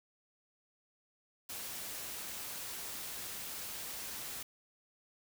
white noise, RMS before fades -43 dBFS, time 1.49-4.43 s, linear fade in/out 5 ms, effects none

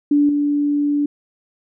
sine tone with level steps, 290.4 Hz, D4, 19 cents flat, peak -11 / -15 dBFS, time 0.11-1.06 s, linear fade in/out 5 ms, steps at 0.29 s, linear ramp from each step 2 ms, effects none

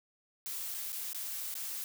blue noise with dropouts, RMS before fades -39 dBFS, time 0.46-1.84 s, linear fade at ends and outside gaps 0 ms, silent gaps 0.742-0.746 / 0.921-0.928 / 1.131-1.147 / 1.541-1.552 s, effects none

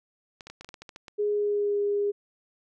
clicks, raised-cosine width 0.2 ms, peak -25 dBFS, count 11, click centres 0.408 / 0.47 / 0.5 / 0.61 / 0.646 / 0.69 / 0.742 / 0.82 / 0.892 / 0.961 / 1.082 s
sine tone with pitch glide, 415.3 to 407.9 Hz, G#4 to G#4, 0 to -31 cents, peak -23 dBFS, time 1.18-2.12 s, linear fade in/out 20 ms, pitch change -31 cents, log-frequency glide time 1.3-1.79 s
effects none

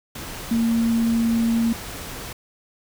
sine tone in noise, 229.9 Hz, A#3, 24 cents flat, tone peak -17 dBFS, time 0.51-1.73 s, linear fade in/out 5 ms, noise pink, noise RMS -34 dBFS, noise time 0.15-2.33 s, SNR +14 dB, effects none

